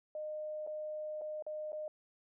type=tone with dropouts; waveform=sine; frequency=612 Hz; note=D#5; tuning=29 cents flat; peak=-38 dBFS; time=0.15-1.88 s; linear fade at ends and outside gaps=2 ms; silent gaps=0.666-0.673 / 1.213-1.217 / 1.424-1.465 / 1.721-1.729 s; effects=none